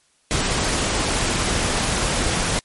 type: noise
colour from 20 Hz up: pink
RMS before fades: -21 dBFS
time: 0.31-2.59 s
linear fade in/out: 0 ms
effects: white hiss -61 dBFS RMS until 2.64 s + MP3 48 kbps